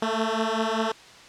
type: beating tone pair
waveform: 10% pulse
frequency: 219.8 / 224.9 Hz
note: A3 / A3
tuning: -2 / +38 cents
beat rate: 5.1 Hz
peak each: -18 dBFS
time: 0.02-0.92 s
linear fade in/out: 5 ms
effects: white hiss -47 dBFS RMS until 1.28 s + low-pass 5000 Hz 12 dB/octave